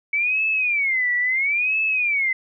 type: tone with vibrato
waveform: sine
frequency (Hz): 2258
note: C#7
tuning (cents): +31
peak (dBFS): -18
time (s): 0.13-2.33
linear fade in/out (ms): 5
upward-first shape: sine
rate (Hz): 0.74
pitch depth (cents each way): 250
effects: none